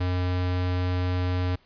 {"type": "tone", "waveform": "square", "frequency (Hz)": 90.4, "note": "F#2", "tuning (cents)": -40, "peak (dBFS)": -24, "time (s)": [0, 1.56], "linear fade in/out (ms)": 10, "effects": ["pink hiss -61 dBFS RMS until 1.65 s", "resampled to 11025 Hz"]}